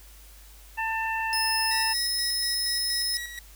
harmonic tone, 893 Hz, A5, 25 cents sharp, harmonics 1 / 2 / 3, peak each -29 / -30 / -33 dBFS, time 0.77-1.94 s, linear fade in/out 20 ms
sawtooth tone, 5180 Hz, E8, 31 cents flat, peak -23 dBFS, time 1.33-3.17 s, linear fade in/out 0 ms
sawtooth tone with tremolo, 1922 Hz, B6, 48 cents flat, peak -29 dBFS, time 1.71-3.39 s, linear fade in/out 2 ms, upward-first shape square, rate 4.2 Hz, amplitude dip 50%
effects added 50 Hz sine -48 dBFS peak until 3.55 s + white hiss -53 dBFS RMS until 3.55 s

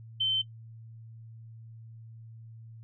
sine tone, 3087 Hz, G7, 27 cents flat, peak -24 dBFS, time 0.2-0.42 s, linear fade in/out 10 ms, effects noise-tail reverb RT60 0.1 s tail -20 dB re dry + added 113 Hz sine -45 dBFS peak until 2.83 s

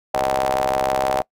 sawtooth ring-modulated tone, 66.3 Hz, C2, 23 cents sharp, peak -11 dBFS, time 0.14-1.22 s, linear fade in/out 5 ms, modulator 687 Hz, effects noise-tail reverb RT60 0.1 s tail -23 dB re dry

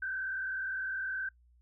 sine tone with frequency modulation, 1546 Hz, G6, 24 cents flat, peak -33 dBFS, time 0.02-1.29 s, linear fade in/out 5 ms, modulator 39.7 Hz, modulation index 1.2, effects noise-tail reverb RT60 0.1 s tail -22 dB re dry + added 60 Hz sine -61 dBFS peak until 1.61 s

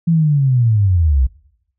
sine linear sweep, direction down, 170.3 to 59.9 Hz, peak -10 dBFS, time 0.07-1.27 s, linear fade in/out 10 ms, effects noise-tail reverb RT60 0.8 s tail -22 dB re dry

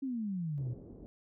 sine exponential sweep, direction down, 278.6 to 116.54 Hz, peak -33 dBFS, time 0.02-0.74 s, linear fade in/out 10 ms
white low-pass noise, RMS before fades -50 dBFS, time 0.58-1.06 s, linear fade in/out 0 ms, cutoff 420 Hz, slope 24 dB/octave
effects none

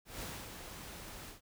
pink noise with ADSR envelope, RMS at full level -42 dBFS, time 0.05-1.41 s, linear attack 160 ms, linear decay 270 ms, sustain -6 dB, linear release 130 ms, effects none

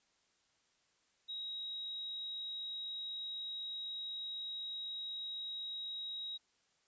sine tone, 3813 Hz, A#7, 38 cents sharp, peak -40 dBFS, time 1.28-6.38 s, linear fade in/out 20 ms, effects white hiss -75 dBFS RMS until 6.87 s + resampled to 16000 Hz

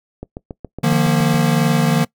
click train, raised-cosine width 2 ms, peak -15 dBFS, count 9, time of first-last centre 0.23-1.343 s, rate 7.19 Hz
square chord, Eb suspended second, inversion none, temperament equal with one note detuned, 151.83 / 174.61 / 233.1 Hz, Eb3 / F3 / Bb3, -42 / 0 / 0 cents, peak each -17 / -19 / -19 dBFS, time 0.83-2.05 s, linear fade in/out 10 ms
effects noise-tail reverb RT60 0.1 s tail -22 dB re dry

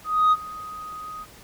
sine tone with ADSR envelope, 1249 Hz, D#6, 6 cents sharp, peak -11 dBFS, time 0.04-1.26 s, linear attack 280 ms, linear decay 38 ms, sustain -22 dB, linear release 42 ms, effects tanh soft clip ceiling -13 dBFS + pink hiss -48 dBFS RMS until 1.43 s

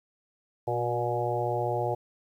harmonic tone with a mistuned harmonic, 120 Hz, B2, 49 cents flat, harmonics 1 / 3 / 4 / 5 / 6 / 7, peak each -33 / -33 / -33 / -33 / -33 / -33 dBFS, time 0.67-1.95 s, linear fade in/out 10 ms, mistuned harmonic 3, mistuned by +24 cents, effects 10-bit

